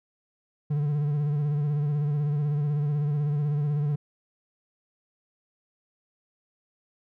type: tone with vibrato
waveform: triangle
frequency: 146.83 Hz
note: D3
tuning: in tune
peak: -21 dBFS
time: 0.7-3.96 s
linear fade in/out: 10 ms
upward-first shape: sine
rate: 16 Hz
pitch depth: 51 cents each way
effects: none